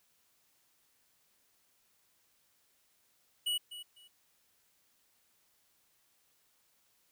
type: tone with echo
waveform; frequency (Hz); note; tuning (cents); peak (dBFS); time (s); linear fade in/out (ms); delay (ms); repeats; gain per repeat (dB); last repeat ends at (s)
square; 2931; F#7; -17; -31; 3.46-3.58; 10; 250; 2; -13; 4.08
effects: white hiss -72 dBFS RMS until 7.11 s